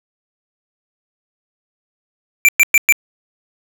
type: tone bursts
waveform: square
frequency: 2350 Hz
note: D7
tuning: 1 cent sharp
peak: -7 dBFS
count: 4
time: 2.45-2.924 s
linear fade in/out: 0 ms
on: 36 ms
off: 110 ms
effects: none